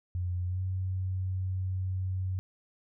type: tone with pitch glide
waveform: sine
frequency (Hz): 89.5 to 93.41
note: F2 to F#2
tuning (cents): +43 to +17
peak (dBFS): -29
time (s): 0.15-2.39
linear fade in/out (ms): 0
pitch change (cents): +74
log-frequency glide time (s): 0.46-0.61
effects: none